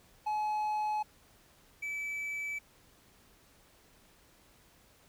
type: tone pair in turn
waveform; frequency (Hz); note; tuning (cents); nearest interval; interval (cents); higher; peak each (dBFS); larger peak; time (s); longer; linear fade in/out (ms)
triangle; 850 / 2305; G#5 / D7; +40 / -33; octave + perfect fourth; 1727; second; -28 / -33; first; 0.26-1.03 / 1.82-2.59; neither; 10
effects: pink hiss -63 dBFS RMS until 5.08 s